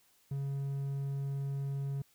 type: tone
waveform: triangle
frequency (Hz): 138.59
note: C#3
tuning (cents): 0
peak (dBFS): -31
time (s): 0.31-2.02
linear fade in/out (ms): 5
effects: white hiss -68 dBFS RMS until 2.14 s